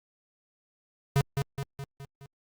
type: tone with echo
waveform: square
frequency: 138.8 Hz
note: C#3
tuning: 3 cents sharp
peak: -21 dBFS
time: 1.16-1.21 s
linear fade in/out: 0 ms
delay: 210 ms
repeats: 5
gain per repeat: -5 dB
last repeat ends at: 2.26 s
effects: Opus 48 kbps